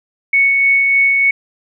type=tone with tremolo; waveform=sine; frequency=2217 Hz; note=C#7; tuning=in tune; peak=-8 dBFS; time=0.33-1.31 s; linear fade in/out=5 ms; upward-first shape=sine; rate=3.3 Hz; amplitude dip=25%; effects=none